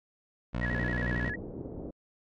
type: tone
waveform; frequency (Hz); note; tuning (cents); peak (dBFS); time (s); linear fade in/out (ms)
15% pulse; 60.2; B1; -44; -24; 0.53-1.31; 20
type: tone with vibrato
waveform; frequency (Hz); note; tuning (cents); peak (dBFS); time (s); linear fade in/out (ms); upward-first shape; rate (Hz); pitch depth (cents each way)
sine; 1797; A6; +36; -33; 0.61-1.36; 10; square; 11; 97
type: low-pass noise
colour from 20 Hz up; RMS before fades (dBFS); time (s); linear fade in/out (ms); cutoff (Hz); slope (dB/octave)
white; -40; 0.69-1.91; 10; 460; 24
effects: low-pass 3000 Hz 12 dB/octave + AAC 64 kbps